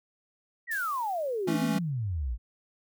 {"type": "exponential sweep", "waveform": "sine", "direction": "down", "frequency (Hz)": [1975.5, 52.1], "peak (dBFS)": -28, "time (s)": [0.67, 2.38], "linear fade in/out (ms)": 50}
{"type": "noise with exponential decay", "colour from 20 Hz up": "blue", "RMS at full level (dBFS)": -40, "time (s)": [0.71, 1.91], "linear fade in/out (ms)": 5, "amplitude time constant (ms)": 260}
{"type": "chord", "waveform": "square", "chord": "A major", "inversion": "second", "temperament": "equal with one note detuned", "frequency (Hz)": [164.81, 219.2, 277.2], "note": ["E3", "A3", "C#4"], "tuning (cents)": [0, -6, 0], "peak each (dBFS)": -32, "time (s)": [1.47, 1.79], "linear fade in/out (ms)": 10}
{"effects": []}